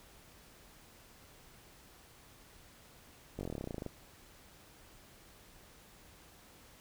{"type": "slowing click train", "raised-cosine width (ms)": 2, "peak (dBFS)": -26, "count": 17, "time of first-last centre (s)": [3.39, 3.863], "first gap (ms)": 20, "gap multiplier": 1.05, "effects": ["pink hiss -59 dBFS RMS until 6.8 s"]}